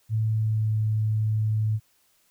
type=tone with pitch glide; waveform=sine; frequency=110 to 108.42 Hz; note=A2 to A2; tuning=0 to -25 cents; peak=-21 dBFS; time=0.09-1.8 s; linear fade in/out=50 ms; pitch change=-25 cents; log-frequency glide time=0.24-0.77 s; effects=white hiss -65 dBFS RMS until 2.3 s